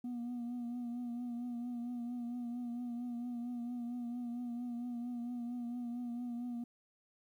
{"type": "tone with vibrato", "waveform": "sine", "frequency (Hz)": 241, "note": "B3", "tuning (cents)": -42, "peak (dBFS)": -35, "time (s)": [0.04, 6.64], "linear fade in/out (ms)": 5, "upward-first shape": "triangle", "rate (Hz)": 4.4, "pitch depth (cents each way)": 44, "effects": ["tanh soft clip ceiling -37 dBFS", "12-bit"]}